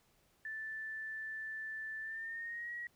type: tone with pitch glide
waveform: sine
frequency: 1760 to 1908.2 Hz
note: A6 to A#6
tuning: 0 to +40 cents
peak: -40 dBFS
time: 0.45-2.87 s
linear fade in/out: 2 ms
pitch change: +140 cents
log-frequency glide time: 2.01-2.73 s
effects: pink hiss -72 dBFS RMS until 2.95 s